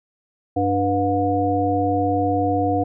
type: harmonic tone with a mistuned harmonic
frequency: 98 Hz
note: G2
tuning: in tune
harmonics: 1 / 3 / 5 / 7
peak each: -25 / -22 / -24 / -21 dBFS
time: 0.56-2.84 s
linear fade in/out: 10 ms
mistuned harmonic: 7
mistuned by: +79 cents
effects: none